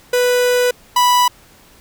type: tone pair in turn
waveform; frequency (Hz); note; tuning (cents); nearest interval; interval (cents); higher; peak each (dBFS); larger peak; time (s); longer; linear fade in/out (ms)
45% pulse; 493.9 / 985.9; B4 / B5; 0 / -3; octave; 1197; second; -12 / -10; second; 0.13-0.71 / 0.96-1.28; first; 5
effects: pink hiss -47 dBFS RMS until 1.8 s